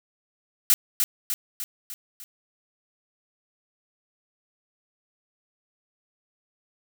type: noise with echo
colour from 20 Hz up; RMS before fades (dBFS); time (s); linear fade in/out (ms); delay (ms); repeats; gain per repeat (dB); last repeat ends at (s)
blue; -17; 0.7-0.74; 0; 300; 5; -5; 2.24
effects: none